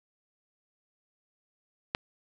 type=click; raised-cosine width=0.3 ms; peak=-11 dBFS; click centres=1.949 s; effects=none